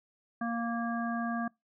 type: harmonic tone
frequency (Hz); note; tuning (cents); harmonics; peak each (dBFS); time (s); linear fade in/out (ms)
233.1; A#3; 0; 1 / 3 / 5 / 7; -32 / -37 / -39 / -40; 0.41-1.48; 5
effects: noise-tail reverb RT60 0.2 s tail -25 dB re dry